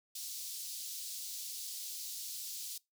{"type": "high-pass noise", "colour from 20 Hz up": "pink", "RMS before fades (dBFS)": -43, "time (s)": [0.15, 2.78], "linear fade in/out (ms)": 5, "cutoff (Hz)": 4100, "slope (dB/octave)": 24, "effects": ["noise-tail reverb RT60 0.2 s tail -23 dB re dry"]}